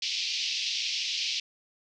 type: band-pass noise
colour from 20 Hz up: white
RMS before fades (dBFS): -31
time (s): 0.02-1.4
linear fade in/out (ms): 5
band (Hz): 2400 to 5500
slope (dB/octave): 48
effects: none